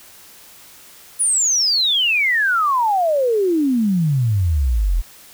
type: exponential sweep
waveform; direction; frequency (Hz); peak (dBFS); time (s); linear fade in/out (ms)
sine; down; 10040 to 38.89; -14; 1.19-5.02; 20
effects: white hiss -44 dBFS RMS until 5.33 s